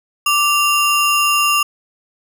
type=ring-modulated tone; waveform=square; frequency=1975.5 Hz; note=B6; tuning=in tune; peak=-10 dBFS; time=0.26-1.63 s; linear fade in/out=5 ms; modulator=802 Hz; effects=none